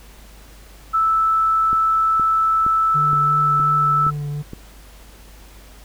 sine tone, 1315 Hz, E6, 5 cents flat, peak -14 dBFS, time 0.93-4.11 s, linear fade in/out 20 ms
click train, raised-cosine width 3 ms, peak -18 dBFS, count 7, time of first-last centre 1.73-4.534 s, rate 2.14 Hz
triangle tone with vibrato, 146.7 Hz, D3, 2 cents flat, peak -21 dBFS, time 2.94-4.43 s, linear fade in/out 20 ms, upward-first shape sine, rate 2.8 Hz, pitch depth 18 cents each way
effects added 50 Hz sine -42 dBFS peak until 5.84 s + pink hiss -47 dBFS RMS until 5.84 s

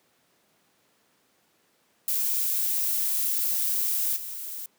violet noise with level steps, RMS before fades -26 / -36 dBFS, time 2.08-4.66 s, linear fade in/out 2 ms, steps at 4.16 s, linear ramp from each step 5 ms, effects pink hiss -66 dBFS RMS until 4.78 s + high-pass 200 Hz 12 dB/octave

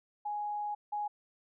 sine tone pair in turn, 832 / 832 Hz, G#5 / G#5, +3 / +3 cents, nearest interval unison, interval 0 cents, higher neither, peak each -33 / -32 dBFS, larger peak second, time 0.25-0.75 / 0.92-1.08 s, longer first, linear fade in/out 10 ms, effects none

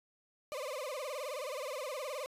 35% pulse tone with vibrato, 554.4 Hz, C#5, in tune, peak -36 dBFS, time 0.52-2.26 s, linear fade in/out 0 ms, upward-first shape sine, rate 19 Hz, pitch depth 180 cents each way, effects resampled to 32000 Hz

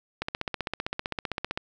click train, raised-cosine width 0.3 ms, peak -13 dBFS, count 22, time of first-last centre 0.22-1.575 s, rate 15.5 Hz, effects none

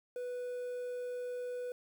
triangle tone with quantisation, 493.9 Hz, B4, in tune, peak -35 dBFS, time 0.16-1.72 s, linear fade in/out 2 ms, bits 10, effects none

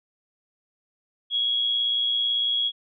sine tone with amplitude modulation, 3322 Hz, G#7, in tune, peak -19 dBFS, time 1.3-2.72 s, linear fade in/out 50 ms, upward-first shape sine, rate 118 Hz, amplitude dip 45%, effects none

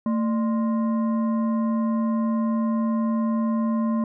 sine tone with frequency modulation, 224.1 Hz, A3, 32 cents sharp, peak -20 dBFS, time 0.06-4.04 s, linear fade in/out 2 ms, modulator 821 Hz, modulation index 0.44, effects none

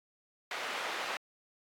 white band-pass noise, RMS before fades -38 dBFS, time 0.51-1.17 s, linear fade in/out 2 ms, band 510 to 2300 Hz, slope 12 dB/octave, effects AAC 64 kbps

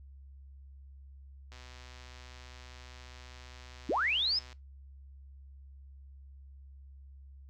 click train, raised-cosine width 0.2 ms, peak -34 dBFS, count 377, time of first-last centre 1.52-4.528 s, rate 125 Hz
sine linear sweep, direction up, 212.5 to 5274 Hz, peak -27 dBFS, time 3.89-4.39 s, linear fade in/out 5 ms
effects noise-tail reverb RT60 0.2 s tail -19 dB re dry + added 68 Hz sine -49 dBFS peak until 7.49 s

